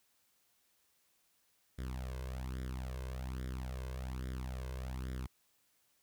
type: tone with flanger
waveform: sawtooth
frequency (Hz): 64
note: C2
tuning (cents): -38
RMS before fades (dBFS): -41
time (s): 1.78-5.27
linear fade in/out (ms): 10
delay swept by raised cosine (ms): 0.56 to 1.96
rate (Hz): 1.2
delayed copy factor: +0.75
effects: white hiss -74 dBFS RMS until 6.02 s